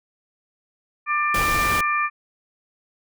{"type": "harmonic tone", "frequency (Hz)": 594, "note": "D5", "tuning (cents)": 20, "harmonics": [2, 3, 4], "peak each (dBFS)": [-21, -26, -25], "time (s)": [1.06, 2.1], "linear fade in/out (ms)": 50}
{"type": "noise", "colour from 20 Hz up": "pink", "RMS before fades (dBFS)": -26, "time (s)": [1.34, 1.81], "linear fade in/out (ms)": 5}
{"effects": []}